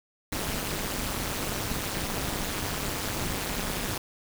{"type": "noise with amplitude modulation", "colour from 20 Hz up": "pink", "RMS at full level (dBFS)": -27, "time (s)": [0.32, 3.98], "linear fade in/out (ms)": 5, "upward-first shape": "sine", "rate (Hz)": 208, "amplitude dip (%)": 100, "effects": []}